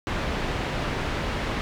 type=low-pass noise; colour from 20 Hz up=pink; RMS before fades=-28 dBFS; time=0.07-1.61 s; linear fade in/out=0 ms; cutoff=3000 Hz; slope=12 dB/octave; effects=none